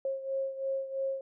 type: beating tone pair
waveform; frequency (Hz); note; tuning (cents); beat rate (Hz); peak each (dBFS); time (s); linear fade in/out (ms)
sine; 538 / 541; C5 / C#5; +48 / -42; 3; -32 / -37; 0.05-1.21; 2
effects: none